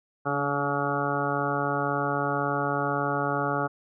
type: harmonic tone with a mistuned harmonic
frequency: 142 Hz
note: C#3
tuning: 42 cents sharp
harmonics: 1 / 2 / 3 / 4 / 5 / 6 / 8 / 9 / 10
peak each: -33 / -33 / -33 / -33 / -33 / -33 / -33 / -33 / -33 dBFS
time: 0.25-3.68 s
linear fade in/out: 20 ms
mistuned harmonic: 2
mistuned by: +22 cents
effects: none